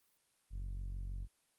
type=tone with low-pass filter; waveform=sawtooth; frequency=46.25 Hz; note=F#1; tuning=in tune; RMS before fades=-42 dBFS; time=0.5-1.28 s; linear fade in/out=50 ms; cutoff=97 Hz; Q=0.53; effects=white hiss -75 dBFS RMS until 1.58 s + Opus 32 kbps